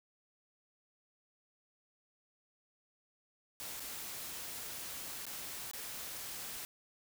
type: noise with dropouts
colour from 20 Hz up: white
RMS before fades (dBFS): -44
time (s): 3.6-6.65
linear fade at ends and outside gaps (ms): 0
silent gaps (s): 3.797-3.803 / 5.254-5.266 / 5.713-5.734
effects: none